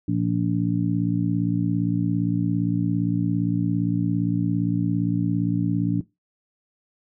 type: harmonic tone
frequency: 57.5 Hz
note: A#1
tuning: 23 cents flat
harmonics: 2 / 3 / 4 / 5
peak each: -26 / -24 / -30 / -24 dBFS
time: 0.08-6.01 s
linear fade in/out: 5 ms
effects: noise-tail reverb RT60 0.2 s tail -18 dB re dry